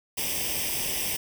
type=noise with comb filter; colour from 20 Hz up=white; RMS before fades=-29 dBFS; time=0.17-1.17 s; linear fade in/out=10 ms; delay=0.36 ms; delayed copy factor=+0.8; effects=none